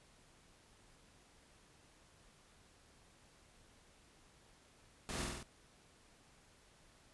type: noise with echo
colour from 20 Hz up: pink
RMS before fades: -43 dBFS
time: 5.09-5.24 s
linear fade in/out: 0 ms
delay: 47 ms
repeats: 4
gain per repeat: -2 dB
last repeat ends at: 5.428 s
effects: pink hiss -66 dBFS RMS until 7.13 s + resampled to 24000 Hz